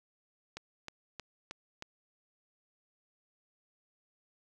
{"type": "click train", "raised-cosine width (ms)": 0.2, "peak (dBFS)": -24, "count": 5, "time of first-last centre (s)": [0.57, 1.824], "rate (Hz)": 3.19, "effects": []}